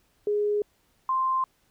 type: tone pair in turn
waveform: sine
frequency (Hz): 415.3 / 1046.5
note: G#4 / C6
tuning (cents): 0 / 0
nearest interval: octave + major third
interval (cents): 1600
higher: second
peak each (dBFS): -22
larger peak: neither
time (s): 0.27-0.62 / 1.09-1.44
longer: neither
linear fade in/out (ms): 2
effects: pink hiss -67 dBFS RMS until 1.7 s